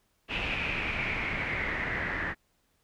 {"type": "noise with low-pass filter sweep", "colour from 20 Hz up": "pink", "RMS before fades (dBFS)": -32, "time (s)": [0.28, 2.35], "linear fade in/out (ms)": 50, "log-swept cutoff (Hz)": [2700, 1800], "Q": 7, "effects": ["pink hiss -72 dBFS RMS until 2.83 s"]}